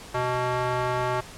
square tone with band-pass filter, 125.1 Hz, B2, 23 cents sharp, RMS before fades -26 dBFS, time 0.14-1.21 s, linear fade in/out 10 ms, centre 960 Hz, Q 1.2, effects pink hiss -43 dBFS RMS until 1.37 s + low-pass 10000 Hz 12 dB/octave

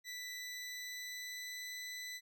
20% pulse tone with pitch glide, 1979 to 1992.8 Hz, B6 to B6, +3 to +15 cents, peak -38 dBFS, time 0.04-2.21 s, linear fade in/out 50 ms, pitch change +12 cents, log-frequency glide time 0.23-1.73 s, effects none

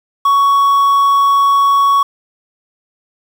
triangle tone with quantisation, 1117 Hz, C#6, 13 cents sharp, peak -6 dBFS, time 0.25-2.03 s, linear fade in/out 5 ms, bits 6, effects none

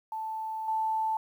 sine tone with level steps, 880 Hz, A5, in tune, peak -32 / -26 dBFS, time 0.12-1.17 s, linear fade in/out 2 ms, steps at 0.68 s, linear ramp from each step 2 ms, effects 10-bit

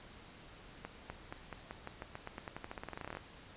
accelerating click train, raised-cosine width 0.5 ms, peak -27 dBFS, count 26, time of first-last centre 0.85-3.171 s, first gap 250 ms, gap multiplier 0.9, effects pink hiss -55 dBFS RMS until 3.56 s + resampled to 8000 Hz

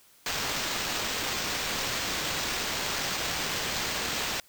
white noise with sample-and-hold, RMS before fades -31 dBFS, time 0.26-4.4 s, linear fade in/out 2 ms, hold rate 11025 Hz, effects white hiss -59 dBFS RMS until 4.48 s

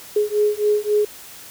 sine beating tone pair, 417.1 / 420.8 Hz, G#4 / G#4, +7 / +23 cents, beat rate 3.7 Hz, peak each -19 dBFS, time 0.16-1.05 s, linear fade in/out 5 ms, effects white hiss -40 dBFS RMS until 1.5 s

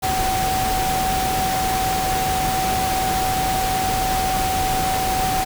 sine tone in noise, 756 Hz, F#5, 37 cents sharp, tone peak -20 dBFS, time 0.02-5.45 s, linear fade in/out 20 ms, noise pink, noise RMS -24 dBFS, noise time 0.02-5.45 s, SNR +1 dB, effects none

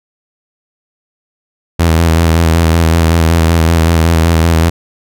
sawtooth tone with vibrato, 82.41 Hz, E2, in tune, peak -3 dBFS, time 1.79-4.7 s, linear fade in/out 10 ms, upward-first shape square, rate 5.3 Hz, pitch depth 32 cents each way, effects none

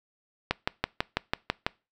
click train, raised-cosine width 0.3 ms, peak -8 dBFS, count 8, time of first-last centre 0.51-1.665 s, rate 6.06 Hz, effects noise-tail reverb RT60 0.3 s tail -24 dB re dry

